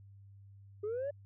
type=linear sweep; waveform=sine; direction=up; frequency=402.1 to 587.3 Hz; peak=-32 dBFS; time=0.83-1.11 s; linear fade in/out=10 ms; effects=tanh soft clip ceiling -32 dBFS + added 99 Hz sine -53 dBFS peak until 1.25 s